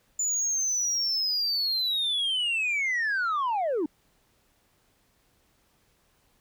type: linear sweep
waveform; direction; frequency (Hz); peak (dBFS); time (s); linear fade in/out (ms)
sine; down; 7040 to 277.2; -22; 0.19-3.86; 5
effects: tanh soft clip ceiling -23 dBFS + pink hiss -67 dBFS RMS until 6.4 s